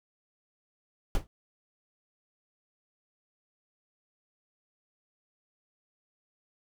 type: noise with exponential decay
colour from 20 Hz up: brown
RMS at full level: -21 dBFS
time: 1.15-1.27 s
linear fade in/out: 0 ms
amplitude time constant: 24 ms
effects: none